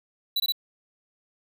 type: tone bursts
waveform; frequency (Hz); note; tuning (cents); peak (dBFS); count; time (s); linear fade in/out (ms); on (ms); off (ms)
square; 3951; B7; 0; -23; 3; 0.36-0.522; 5; 40; 21
effects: none